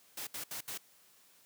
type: noise bursts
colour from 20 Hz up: white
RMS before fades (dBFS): -41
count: 4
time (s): 0.17-0.777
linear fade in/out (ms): 5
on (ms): 100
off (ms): 69
effects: white hiss -64 dBFS RMS until 1.45 s + high-pass 100 Hz 12 dB/octave